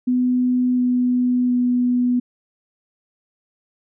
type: tone with pitch steps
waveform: sine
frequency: 250 / 248.3 / 246.6 Hz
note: B3 / B3 / B3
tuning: +21 / +9 / -2 cents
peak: -15 dBFS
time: 0.07-2.2 s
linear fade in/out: 10 ms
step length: 710 ms
effects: none